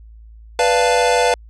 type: chord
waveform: square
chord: B half-diminished seventh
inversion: none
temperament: equal with one note detuned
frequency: 493.9 / 587.3 / 694.4 / 880 Hz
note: B4 / D5 / F5 / A5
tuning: 0 / 0 / -10 / 0 cents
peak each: -17 / -23 / -19 / -20 dBFS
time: 0.59-1.34 s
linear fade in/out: 2 ms
effects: added 55 Hz sine -38 dBFS peak until 1.49 s + resampled to 22050 Hz

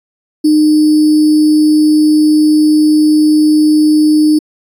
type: tone with sample-and-hold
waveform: sine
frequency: 305.1 Hz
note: D#4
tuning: 34 cents flat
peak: -5 dBFS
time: 0.44-4.39 s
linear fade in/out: 10 ms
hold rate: 4900 Hz
effects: resampled to 32000 Hz

